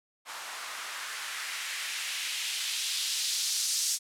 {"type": "noise with band-pass filter sweep", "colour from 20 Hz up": "blue", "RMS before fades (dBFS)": -33, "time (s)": [0.25, 3.99], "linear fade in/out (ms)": 50, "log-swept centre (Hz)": [960, 5800], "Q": 1.4, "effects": ["low-pass 12000 Hz 12 dB/octave"]}